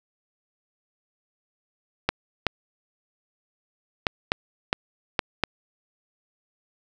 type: clicks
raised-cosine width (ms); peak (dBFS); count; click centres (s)
0.3; -4; 7; 2.09 / 2.467 / 4.068 / 4.319 / 4.729 / 5.192 / 5.437
effects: none